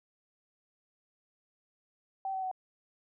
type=tone with pitch steps; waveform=sine; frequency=772 / 760.5 / 749.2 Hz; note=G5 / F#5 / F#5; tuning=-27 / +47 / +21 cents; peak=-32 dBFS; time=2.25-2.514 s; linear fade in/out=2 ms; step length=88 ms; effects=none